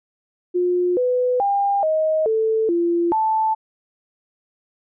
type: tone with pitch steps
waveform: sine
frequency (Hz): 357.1 / 498.8 / 801 / 628 / 442.1 / 342.7 / 878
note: F4 / B4 / G5 / D#5 / A4 / F4 / A5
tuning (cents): +39 / +17 / +37 / +16 / +8 / -33 / -4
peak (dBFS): -16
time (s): 0.54-3.55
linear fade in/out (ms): 20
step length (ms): 430
effects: none